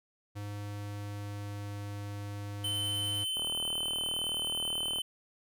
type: tone with pitch glide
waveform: square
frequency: 102.7 to 102.05 Hz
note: G#2 to G#2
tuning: -19 to -30 cents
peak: -38 dBFS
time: 0.35-3.25 s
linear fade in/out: 20 ms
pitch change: -11 cents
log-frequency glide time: 0.54-1.8 s
type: tone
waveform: square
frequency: 3061 Hz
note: G7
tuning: 42 cents flat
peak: -32 dBFS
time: 2.64-5.02 s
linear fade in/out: 5 ms
type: click train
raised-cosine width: 1 ms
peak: -29 dBFS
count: 64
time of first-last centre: 3.37-4.985 s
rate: 39 Hz
effects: none